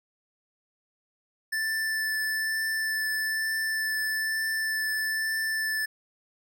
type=tone with vibrato; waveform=square; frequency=1760 Hz; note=A6; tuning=in tune; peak=-27 dBFS; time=1.52-5.86 s; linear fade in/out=10 ms; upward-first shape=triangle; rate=1.1 Hz; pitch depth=11 cents each way; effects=none